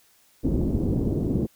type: low-pass noise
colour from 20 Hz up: white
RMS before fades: -24 dBFS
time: 0.43-1.47 s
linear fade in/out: 20 ms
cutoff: 350 Hz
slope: 24 dB/octave
effects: white hiss -60 dBFS RMS until 1.55 s

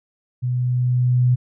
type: tone with level ramp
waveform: sine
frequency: 124.6 Hz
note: B2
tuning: 16 cents sharp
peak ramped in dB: -19 to -12 dBFS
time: 0.42-1.36 s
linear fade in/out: 20 ms
effects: none

